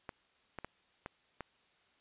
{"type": "clicks", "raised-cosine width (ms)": 0.5, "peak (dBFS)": -26, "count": 5, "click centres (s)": [0.092, 0.587, 0.646, 1.061, 1.407], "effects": ["white hiss -70 dBFS RMS until 2 s", "resampled to 8000 Hz"]}